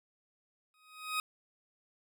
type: tone with exponential growth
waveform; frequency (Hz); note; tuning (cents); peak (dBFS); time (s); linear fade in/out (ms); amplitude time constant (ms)
20% pulse; 1256; D#6; +16; -24; 0.74-1.2; 1; 98
effects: none